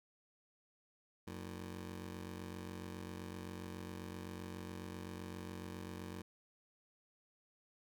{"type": "ring-modulated tone", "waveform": "20% pulse", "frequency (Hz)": 136.1, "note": "C#3", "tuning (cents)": -31, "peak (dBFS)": -37, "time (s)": [1.27, 6.22], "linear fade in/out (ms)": 5, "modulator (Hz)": 44.3, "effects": []}